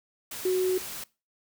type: tone in noise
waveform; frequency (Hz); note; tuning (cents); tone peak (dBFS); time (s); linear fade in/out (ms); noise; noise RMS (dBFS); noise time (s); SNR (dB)
sine; 370; F#4; 0; -22; 0.45-0.78; 5; white; -38; 0.31-1.04; +13
effects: noise-tail reverb RT60 0.3 s tail -22 dB re dry